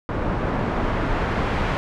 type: noise with low-pass filter sweep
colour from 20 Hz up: pink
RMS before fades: -23 dBFS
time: 0.09-1.77 s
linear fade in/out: 0 ms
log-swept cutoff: 1100 to 2100 Hz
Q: 0.85
effects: none